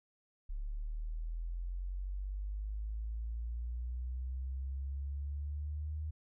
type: linear sweep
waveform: sine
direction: up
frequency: 34.99 to 77.5 Hz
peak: -36 dBFS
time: 0.49-6.11 s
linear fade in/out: 10 ms
effects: none